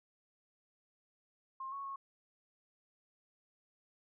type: tone with pitch steps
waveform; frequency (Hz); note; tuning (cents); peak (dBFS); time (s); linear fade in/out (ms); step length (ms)
sine; 1063 / 1107 / 1095; C6 / C#6 / C#6; +27 / -3 / -22; -40; 1.6-1.96; 5; 120
effects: none